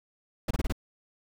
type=noise bursts; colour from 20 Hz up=brown; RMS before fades=-26 dBFS; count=5; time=0.48-0.724 s; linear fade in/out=5 ms; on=28 ms; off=26 ms; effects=none